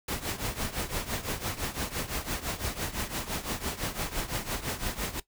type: noise with tremolo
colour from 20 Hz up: pink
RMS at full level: -30 dBFS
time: 0.08-5.2 s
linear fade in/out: 5 ms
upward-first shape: triangle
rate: 5.9 Hz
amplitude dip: 85%
effects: noise-tail reverb RT60 0.1 s tail -17 dB re dry